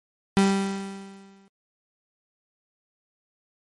35% pulse tone with exponential decay, 195.7 Hz, G3, 3 cents flat, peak -13 dBFS, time 0.37-1.48 s, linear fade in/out 0 ms, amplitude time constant 240 ms, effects MP3 48 kbps

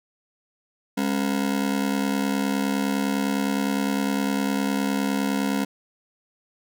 40% pulse ring-modulated tone, 237.7 Hz, A#3, 34 cents sharp, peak -18 dBFS, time 0.97-5.65 s, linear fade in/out 10 ms, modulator 34.9 Hz, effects none

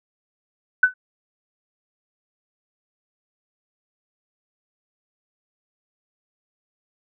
sine tone with exponential decay, 1502 Hz, F#6, 26 cents sharp, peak -7 dBFS, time 0.83-0.94 s, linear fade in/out 5 ms, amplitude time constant 22 ms, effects none

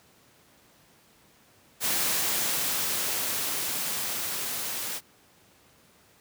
white noise with level ramp, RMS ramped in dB -26 to -33 dBFS, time 1.8-5.01 s, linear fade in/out 50 ms, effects pink hiss -59 dBFS RMS until 6.2 s + high-pass 100 Hz 12 dB/octave

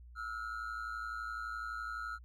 triangle ring-modulated tone, 1371 Hz, F6, 32 cents flat, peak -33 dBFS, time 0.15-2.19 s, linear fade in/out 50 ms, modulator 55.9 Hz, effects tanh soft clip ceiling -29 dBFS + added 60 Hz sine -51 dBFS peak until 2.24 s

